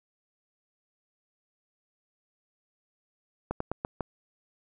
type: slowing click train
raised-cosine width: 1 ms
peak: -16 dBFS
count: 5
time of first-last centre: 3.51-4.007 s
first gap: 94 ms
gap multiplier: 1.19
effects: none